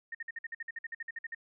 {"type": "tone bursts", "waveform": "sine", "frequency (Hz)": 1841, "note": "A#6", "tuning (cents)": -22, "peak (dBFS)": -36, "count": 16, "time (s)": [0.12, 1.348], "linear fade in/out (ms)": 5, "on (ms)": 28, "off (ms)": 52, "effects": []}